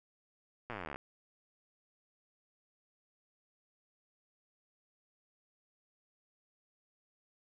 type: slowing click train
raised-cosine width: 0.5 ms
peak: -26 dBFS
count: 24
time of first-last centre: 0.7-0.96 s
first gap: 8 ms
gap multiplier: 1.03
effects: none